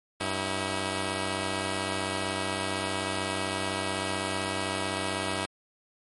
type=tone pair together; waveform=5% pulse; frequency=95.8 / 322.2 Hz; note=G2 / E4; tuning=-39 / -39 cents; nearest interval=octave + major sixth; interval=2100 cents; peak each=-20 dBFS; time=0.2-5.46 s; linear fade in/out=10 ms; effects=MP3 48 kbps